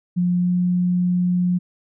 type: tone with pitch glide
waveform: sine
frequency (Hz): 177.6 to 178.84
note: F3 to F3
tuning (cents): +29 to +41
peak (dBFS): -16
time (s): 0.16-1.59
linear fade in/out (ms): 20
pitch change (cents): +12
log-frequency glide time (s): 0.39-0.5
effects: none